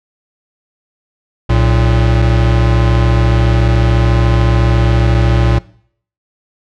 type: tone pair together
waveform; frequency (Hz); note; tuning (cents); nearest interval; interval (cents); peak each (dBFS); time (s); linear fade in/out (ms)
square; 60.87 / 114.9; B1 / A#2; -24 / -25; major seventh; 1099; -12; 1.49-5.59; 10
effects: noise-tail reverb RT60 0.6 s tail -21 dB re dry + low-pass 4000 Hz 12 dB/octave